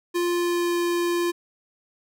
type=tone with pitch glide; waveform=square; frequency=349.2 to 346.8 Hz; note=F4 to F4; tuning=0 to -12 cents; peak=-22 dBFS; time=0.14-1.32 s; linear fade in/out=20 ms; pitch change=-12 cents; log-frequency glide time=0.31-0.77 s; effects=none